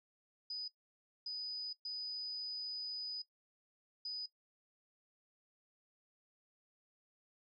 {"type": "tone bursts at uneven times", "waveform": "sine", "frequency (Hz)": 4978, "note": "D#8", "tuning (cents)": 0, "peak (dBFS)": -39, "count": 4, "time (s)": [[0.5, 0.68], [1.26, 1.73], [1.85, 3.22], [4.05, 4.26]], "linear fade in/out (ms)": 5, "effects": ["noise-tail reverb RT60 0.1 s tail -19 dB re dry"]}